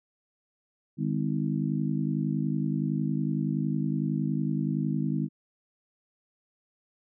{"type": "harmonic tone with a mistuned harmonic", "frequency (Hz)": 50.8, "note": "G#1", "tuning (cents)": -38, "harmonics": [3, 4, 5, 6], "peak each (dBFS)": [-29, -30, -32, -35], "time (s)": [0.97, 5.29], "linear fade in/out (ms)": 50, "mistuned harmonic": 6, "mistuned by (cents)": 66, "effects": []}